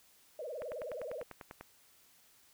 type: tone with vibrato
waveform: sine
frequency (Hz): 551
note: C#5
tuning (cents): -11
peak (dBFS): -39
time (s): 0.39-1.23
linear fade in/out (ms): 2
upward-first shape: sine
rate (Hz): 19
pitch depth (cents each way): 260
type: click train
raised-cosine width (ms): 0.5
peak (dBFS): -30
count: 11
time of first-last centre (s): 0.62-1.61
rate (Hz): 10.1
effects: white hiss -65 dBFS RMS until 2.53 s